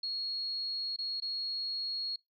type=tone with dropouts; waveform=sine; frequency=4309 Hz; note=C#8; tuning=50 cents flat; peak=-33 dBFS; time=0.03-2.16 s; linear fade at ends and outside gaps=5 ms; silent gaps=0.963-0.986 / 1.202-1.221 s; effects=noise-tail reverb RT60 0.2 s tail -23 dB re dry